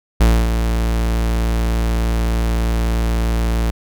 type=tone with ADSR envelope; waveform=45% pulse; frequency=56.7 Hz; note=A#1; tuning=47 cents flat; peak=-8 dBFS; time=0.2-3.71 s; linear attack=10 ms; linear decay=260 ms; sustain=-7 dB; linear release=11 ms; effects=none